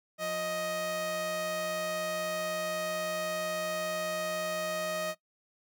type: tone pair together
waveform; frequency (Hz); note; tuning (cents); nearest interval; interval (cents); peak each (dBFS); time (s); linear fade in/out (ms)
sawtooth; 176.4 / 625.4; F3 / D#5; +18 / +9; octave + minor seventh; 2191; -39 / -28; 0.18-5.15; 50
effects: noise-tail reverb RT60 0.1 s tail -17 dB re dry